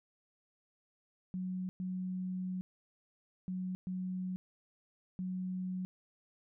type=tone bursts at uneven times; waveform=sine; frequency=184.5 Hz; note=F#3; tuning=5 cents flat; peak=-35 dBFS; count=5; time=1.34-1.69 / 1.8-2.61 / 3.48-3.75 / 3.87-4.36 / 5.19-5.85 s; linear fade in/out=0 ms; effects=none